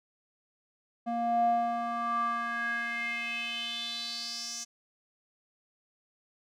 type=tone with band-pass filter sweep; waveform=square; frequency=234.6 Hz; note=A#3; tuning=11 cents sharp; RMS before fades=-32 dBFS; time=1.06-4.65 s; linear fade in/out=20 ms; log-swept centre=540 to 6200 Hz; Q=5.6; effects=none